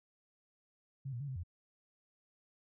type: tone with pitch steps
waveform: sine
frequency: 135.8 / 119.3 / 142.8 / 130.9 / 87.2 Hz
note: C#3 / A#2 / D3 / C3 / F2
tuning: -35 / +41 / -48 / +1 / -2 cents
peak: -38 dBFS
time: 1.05-1.435 s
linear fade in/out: 10 ms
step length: 77 ms
effects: none